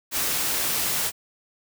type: noise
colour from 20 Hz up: white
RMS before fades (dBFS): -25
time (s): 0.11-1.12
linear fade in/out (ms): 50
effects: none